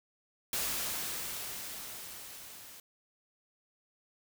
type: noise with level ramp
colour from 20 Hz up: white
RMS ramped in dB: -33 to -51 dBFS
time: 0.53-2.8 s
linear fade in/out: 2 ms
effects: none